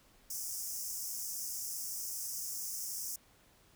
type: high-pass noise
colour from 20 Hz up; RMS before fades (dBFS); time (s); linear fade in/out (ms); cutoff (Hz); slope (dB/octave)
pink; -40; 0.3-3.16; 5; 5200; 96
effects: pink hiss -65 dBFS RMS until 3.75 s